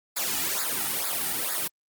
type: noise with flanger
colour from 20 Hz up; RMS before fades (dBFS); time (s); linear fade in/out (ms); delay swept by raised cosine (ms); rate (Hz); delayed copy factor
white; -28; 0.16-1.68; 10; 0.33 to 1.93; 2.2; -1
effects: Opus 48 kbps